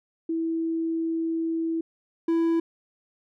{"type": "tone pair in turn", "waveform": ["sine", "triangle"], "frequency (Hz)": [327.5, 331.3], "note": ["E4", "E4"], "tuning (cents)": [-11, 9], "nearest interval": "unison", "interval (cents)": 20, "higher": "second", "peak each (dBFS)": [-24, -18], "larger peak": "second", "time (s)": [[0.29, 1.81], [2.28, 2.6]], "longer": "first", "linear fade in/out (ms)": 5, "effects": []}